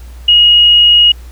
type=tone; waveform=sine; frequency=2883 Hz; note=F#7; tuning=46 cents flat; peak=-3 dBFS; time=0.28-1.12 s; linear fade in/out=5 ms; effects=added 60 Hz sine -28 dBFS peak until 1.31 s + pink hiss -43 dBFS RMS until 1.31 s